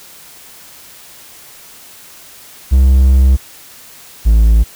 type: tone pair in turn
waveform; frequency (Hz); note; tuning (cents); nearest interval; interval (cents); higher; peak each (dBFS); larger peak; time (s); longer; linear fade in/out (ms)
triangle; 65.7 / 55.13; C2 / A1; +8 / +4; minor third; 304; first; -3; neither; 2.71-3.37 / 4.25-4.64; first; 20
effects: white hiss -38 dBFS RMS until 4.75 s